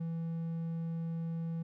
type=tone; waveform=triangle; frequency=165.3 Hz; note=E3; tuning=5 cents sharp; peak=-32 dBFS; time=0-1.63 s; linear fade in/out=10 ms; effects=none